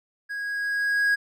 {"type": "tone with level ramp", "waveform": "triangle", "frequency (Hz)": 1649, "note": "G#6", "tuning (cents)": -13, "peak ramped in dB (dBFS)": [-28, -16], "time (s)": [0.29, 1.16], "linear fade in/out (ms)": 20, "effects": []}